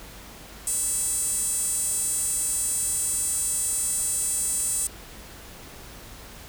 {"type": "tone with high-pass filter", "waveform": "sawtooth", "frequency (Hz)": 659.3, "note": "E5", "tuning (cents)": 0, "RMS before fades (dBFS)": -26, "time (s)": [0.67, 4.87], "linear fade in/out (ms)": 2, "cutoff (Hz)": 8500, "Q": 5.7, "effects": ["added 50 Hz sine -49 dBFS peak until 6.48 s", "pink hiss -44 dBFS RMS until 6.48 s"]}